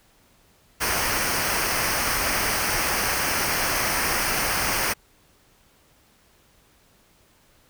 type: noise with comb filter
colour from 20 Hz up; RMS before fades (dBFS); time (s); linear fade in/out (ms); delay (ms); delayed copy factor
pink; -24; 0.8-4.94; 20; 0.27; -0.65
effects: pink hiss -59 dBFS RMS until 7.69 s